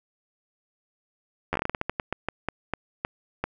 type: slowing click train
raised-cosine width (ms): 0.5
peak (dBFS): -11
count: 18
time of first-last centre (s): 1.53-3.44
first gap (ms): 11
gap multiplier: 1.25
effects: none